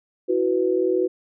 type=chord; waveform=sine; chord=E suspended second; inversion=none; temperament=equal; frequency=329.6 / 370 / 493.9 Hz; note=E4 / F#4 / B4; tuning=0 / 0 / 0 cents; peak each=-25 / -20 / -24 dBFS; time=0.28-1.08 s; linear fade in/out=20 ms; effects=none